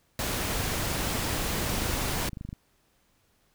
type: noise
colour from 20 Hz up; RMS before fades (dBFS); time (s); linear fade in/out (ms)
pink; -30; 0.19-2.29; 2
type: click train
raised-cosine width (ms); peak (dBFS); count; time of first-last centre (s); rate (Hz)
5; -25; 50; 0.6-2.529; 25.4
effects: pink hiss -68 dBFS RMS until 3.54 s